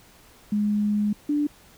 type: tone pair in turn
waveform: sine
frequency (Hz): 208.2 / 293.8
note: G#3 / D4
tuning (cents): +5 / +1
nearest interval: tritone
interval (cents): 596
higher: second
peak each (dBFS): -20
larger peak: neither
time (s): 0.52-1.13 / 1.29-1.47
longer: first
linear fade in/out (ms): 5
effects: pink hiss -53 dBFS RMS until 1.77 s